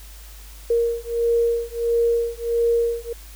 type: beating tone pair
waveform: sine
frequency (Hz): 466.9 / 468.4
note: A#4 / A#4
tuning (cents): +3 / +8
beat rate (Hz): 1.5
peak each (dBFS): -21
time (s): 0.7-3.13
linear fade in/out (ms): 5
effects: added 51 Hz sine -39 dBFS peak until 3.35 s + white hiss -46 dBFS RMS until 3.35 s